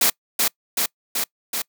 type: noise with echo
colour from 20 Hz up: white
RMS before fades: -17 dBFS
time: 0.01-0.1 s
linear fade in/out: 5 ms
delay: 380 ms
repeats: 4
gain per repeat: -2 dB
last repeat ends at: 1.62 s
effects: noise-tail reverb RT60 0.1 s tail -25 dB re dry + high-pass 200 Hz 12 dB/octave